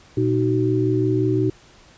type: tone cluster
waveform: sine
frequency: 119.5 / 310.8 / 376.5 Hz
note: A#2 / D#4 / F#4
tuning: +43 / -2 / +30 cents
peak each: -21 dBFS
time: 0.17-1.5 s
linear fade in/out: 5 ms
effects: pink hiss -50 dBFS RMS until 1.97 s + resampled to 16000 Hz